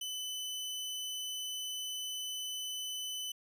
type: tone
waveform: sawtooth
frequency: 3012 Hz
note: F#7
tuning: 30 cents sharp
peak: -34 dBFS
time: 0.01-3.32 s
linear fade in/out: 5 ms
effects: resampled to 32000 Hz